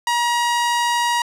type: tone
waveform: sawtooth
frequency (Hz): 953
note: A#5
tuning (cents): +38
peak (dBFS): -13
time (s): 0.07-1.22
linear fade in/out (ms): 2
effects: low-pass 10000 Hz 12 dB/octave